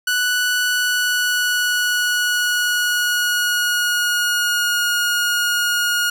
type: tone with pitch glide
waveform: sawtooth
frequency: 1480 to 1434.5 Hz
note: F#6 to F6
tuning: 0 to +46 cents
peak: -13 dBFS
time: 0.07-6.1 s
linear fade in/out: 5 ms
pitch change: -54 cents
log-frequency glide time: 0.67-4.84 s
effects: none